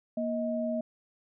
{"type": "tone pair together", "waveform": "sine", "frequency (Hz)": [236.1, 631], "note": ["A#3", "D#5"], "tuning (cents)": [22, 24], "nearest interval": "octave + perfect fourth", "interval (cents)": 1702, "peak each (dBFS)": [-31, -31], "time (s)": [0.17, 0.81], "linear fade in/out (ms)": 5, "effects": []}